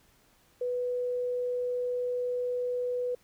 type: tone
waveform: sine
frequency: 493.8 Hz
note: B4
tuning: in tune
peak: -28 dBFS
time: 0.61-3.15 s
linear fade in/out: 5 ms
effects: pink hiss -64 dBFS RMS until 3.23 s